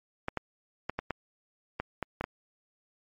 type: clicks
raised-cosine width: 0.5 ms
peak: -16 dBFS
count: 9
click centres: 0.284 / 0.373 / 0.896 / 0.99 / 1.107 / 1.8 / 2.027 / 2.21 / 2.241 s
effects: MP3 48 kbps